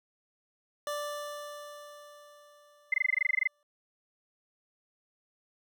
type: tone with exponential decay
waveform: 25% pulse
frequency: 587.3 Hz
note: D5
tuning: in tune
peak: -28 dBFS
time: 0.87-3.63 s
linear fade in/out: 1 ms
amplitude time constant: 600 ms
type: tone bursts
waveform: sine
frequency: 2063 Hz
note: C7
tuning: 25 cents flat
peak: -22 dBFS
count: 14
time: 2.92-3.474 s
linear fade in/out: 5 ms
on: 21 ms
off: 20 ms
effects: none